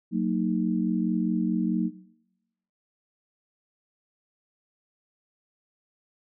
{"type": "chord", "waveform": "sine", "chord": "D# minor", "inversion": "first", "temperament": "equal with one note detuned", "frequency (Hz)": [185, 229.7, 311.1], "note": ["F#3", "A#3", "D#4"], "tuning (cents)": [0, -25, 0], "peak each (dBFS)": [-26, -26, -30], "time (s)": [0.11, 1.91], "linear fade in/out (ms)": 50, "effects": ["noise-tail reverb RT60 0.9 s tail -19 dB re dry"]}